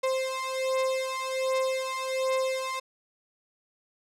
35% pulse beating tone pair, 523.3 / 524.6 Hz, C5 / C5, 0 / +4 cents, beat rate 1.3 Hz, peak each -28 dBFS, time 0.03-2.8 s, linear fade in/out 10 ms, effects low-pass 10000 Hz 12 dB/octave

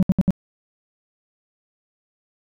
sine tone bursts, 187 Hz, F#3, 19 cents sharp, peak -9 dBFS, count 4, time 0-0.306 s, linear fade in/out 0 ms, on 27 ms, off 66 ms, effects tanh soft clip ceiling -11 dBFS

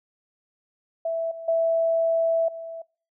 sine tone with level steps, 659.3 Hz, E5, in tune, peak -23 / -33 / -18 / -32 dBFS, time 1.05-2.82 s, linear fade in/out 5 ms, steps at 1.31 / 1.48 / 2.48 s, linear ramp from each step 5 ms, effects noise-tail reverb RT60 0.4 s tail -25 dB re dry

